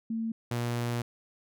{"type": "tone pair in turn", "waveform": ["sine", "sawtooth"], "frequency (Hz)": [225.5, 119.45], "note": ["A3", "A#2"], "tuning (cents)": [43, 43], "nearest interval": "major seventh", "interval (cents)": 1100, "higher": "first", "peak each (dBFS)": [-29, -25], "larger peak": "second", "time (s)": [[0.1, 0.32], [0.51, 1.02]], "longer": "second", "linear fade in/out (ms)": 5, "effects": []}